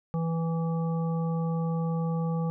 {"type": "harmonic tone", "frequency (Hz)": 164.81, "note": "E3", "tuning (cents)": 0, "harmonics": [1, 3, 5, 7], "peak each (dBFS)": [-26, -36, -40, -43], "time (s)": [0.14, 2.5], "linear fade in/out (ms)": 0, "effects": []}